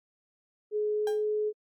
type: tone with pitch glide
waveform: sine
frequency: 422.2 to 424.6 Hz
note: G#4 to G#4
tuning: +29 to +38 cents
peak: -26 dBFS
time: 0.71-1.53 s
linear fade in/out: 50 ms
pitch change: +9 cents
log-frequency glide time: 0.91-1.1 s
type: tone with exponential decay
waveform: 35% pulse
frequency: 801 Hz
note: G5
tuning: 37 cents sharp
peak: -32 dBFS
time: 1.07-1.25 s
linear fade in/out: 2 ms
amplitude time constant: 39 ms
effects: AAC 64 kbps